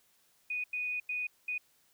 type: tone bursts at uneven times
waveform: sine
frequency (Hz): 2478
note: D#7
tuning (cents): -8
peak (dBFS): -32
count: 4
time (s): 0.5-0.64 / 0.73-1 / 1.09-1.27 / 1.48-1.58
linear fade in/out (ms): 5
effects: white hiss -69 dBFS RMS until 1.93 s